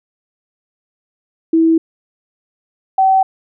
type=tone pair in turn; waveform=sine; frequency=325.9 / 765.3 Hz; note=E4 / G5; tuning=-20 / -42 cents; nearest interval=octave + minor third; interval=1478 cents; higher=second; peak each=-8 dBFS; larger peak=neither; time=1.53-1.78 / 2.98-3.23 s; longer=neither; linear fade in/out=5 ms; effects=none